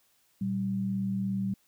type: tone pair together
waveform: sine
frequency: 116.54 / 193.57 Hz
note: A#2 / G3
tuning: 0 / -22 cents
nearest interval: major sixth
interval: 878 cents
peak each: -36 / -28 dBFS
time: 0.41-1.54 s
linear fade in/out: 5 ms
effects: white hiss -68 dBFS RMS until 1.67 s